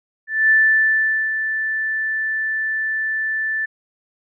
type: tone with ADSR envelope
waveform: sine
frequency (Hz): 1760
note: A6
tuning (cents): 0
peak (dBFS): -10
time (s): 0.27-3.66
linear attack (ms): 230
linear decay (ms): 810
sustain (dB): -9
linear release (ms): 13
effects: none